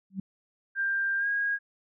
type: tone with exponential growth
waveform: sine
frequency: 192.1 Hz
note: G3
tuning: 35 cents flat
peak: -26 dBFS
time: 0.1-0.2 s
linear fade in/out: 5 ms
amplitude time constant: 21 ms
type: tone with pitch glide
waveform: sine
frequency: 1589 to 1636.5 Hz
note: G6 to G#6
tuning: +23 to -26 cents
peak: -25 dBFS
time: 0.75-1.59 s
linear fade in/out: 50 ms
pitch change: +51 cents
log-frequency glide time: 1.18-1.27 s
effects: none